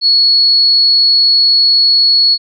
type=tone; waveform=sine; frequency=4368 Hz; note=C#8; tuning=26 cents flat; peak=-6 dBFS; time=0.01-2.38 s; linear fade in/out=50 ms; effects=none